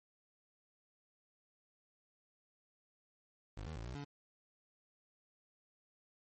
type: tone with pitch steps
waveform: 25% pulse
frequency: 51.6 / 79.3 / 56.1 / 62.5 / 143 Hz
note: G#1 / D#2 / A1 / B1 / D3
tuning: -10 / +33 / +34 / +21 / -46 cents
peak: -39 dBFS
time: 3.57-4.045 s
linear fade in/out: 5 ms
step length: 95 ms
effects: MP3 32 kbps